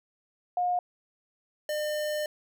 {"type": "tone pair in turn", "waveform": ["sine", "square"], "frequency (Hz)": [716, 603.5], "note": ["F5", "D5"], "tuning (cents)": [43, 47], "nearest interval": "minor third", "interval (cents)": 296, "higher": "first", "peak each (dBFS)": [-24, -29], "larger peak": "first", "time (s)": [[0.57, 0.79], [1.69, 2.26]], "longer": "second", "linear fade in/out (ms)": 2, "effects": []}